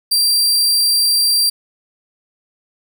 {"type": "tone", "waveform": "sawtooth", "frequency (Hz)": 4717, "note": "D8", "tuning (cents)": 7, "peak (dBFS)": -9, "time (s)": [0.11, 1.5], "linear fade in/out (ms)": 10, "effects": []}